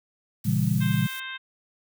blue noise, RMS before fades -40 dBFS, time 0.44-1.2 s, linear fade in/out 5 ms
sine chord, A# diminished seventh, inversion none, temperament equal with one note detuned, 116.54 / 138.59 / 164.81 / 199.19 Hz, A#2 / C#3 / E3 / G3, 0 / 0 / 0 / +28 cents, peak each -26 dBFS, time 0.45-1.07 s, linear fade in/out 10 ms
harmonic tone, 524 Hz, C5, 2 cents sharp, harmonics 2 / 3 / 4 / 5 / 6 / 7, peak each -43 / -36 / -41 / -41 / -42 / -41 dBFS, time 0.8-1.38 s, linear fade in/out 20 ms
effects none

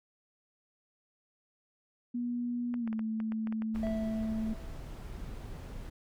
sine tone with pitch glide, 241.7 to 220.4 Hz, B3 to A3, -37 to +3 cents, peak -31 dBFS, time 2.14-4.54 s, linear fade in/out 10 ms, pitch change -160 cents, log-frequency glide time 2.78-2.91 s
clicks, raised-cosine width 0.5 ms, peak -30 dBFS, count 11, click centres 2.741 / 2.876 / 2.929 / 2.993 / 3.202 / 3.321 / 3.472 / 3.525 / 3.621 / 3.76 / 3.869 s
brown noise, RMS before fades -42 dBFS, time 3.74-5.9 s, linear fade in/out 10 ms
triangle tone with exponential decay, 657 Hz, E5, 6 cents flat, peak -32 dBFS, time 3.83-5.26 s, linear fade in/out 1 ms, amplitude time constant 310 ms
effects none

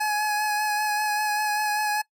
25% pulse tone with vibrato, 843 Hz, G#5, 26 cents sharp, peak -19 dBFS, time 0-2.02 s, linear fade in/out 10 ms, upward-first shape sine, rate 5.1 Hz, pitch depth 20 cents each way, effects noise-tail reverb RT60 0.1 s tail -22 dB re dry

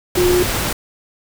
sine tone in noise, 358.1 Hz, F4, 43 cents sharp, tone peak -12 dBFS, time 0.17-0.43 s, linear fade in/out 5 ms, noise pink, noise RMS -20 dBFS, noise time 0.15-0.73 s, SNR +5 dB, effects none

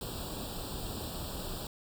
pink noise with comb filter, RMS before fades -39 dBFS, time 0.01-1.67 s, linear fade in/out 2 ms, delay 0.24 ms, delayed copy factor +0.95, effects none

